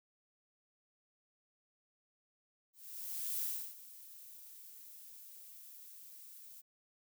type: noise with ADSR envelope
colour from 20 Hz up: violet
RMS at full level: -37 dBFS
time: 2.73-6.62 s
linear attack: 700 ms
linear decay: 310 ms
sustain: -17 dB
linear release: 20 ms
effects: none